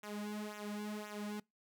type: tone with flanger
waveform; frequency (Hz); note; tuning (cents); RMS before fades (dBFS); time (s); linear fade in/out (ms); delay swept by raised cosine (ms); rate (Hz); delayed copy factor
sawtooth; 209.3; G#3; +14; -43; 0.03-1.4; 5; 0.21 to 3.21; 1.9; -0.85
effects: noise-tail reverb RT60 0.2 s tail -25 dB re dry